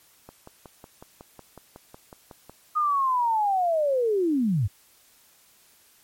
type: click train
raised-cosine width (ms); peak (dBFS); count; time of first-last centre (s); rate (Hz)
1; -28; 13; 0.29-2.496; 5.44
type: linear sweep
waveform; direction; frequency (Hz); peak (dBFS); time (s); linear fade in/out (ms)
sine; down; 1244.5 to 87.31; -20; 2.75-4.68; 20
effects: white hiss -58 dBFS RMS until 6.03 s + MP3 64 kbps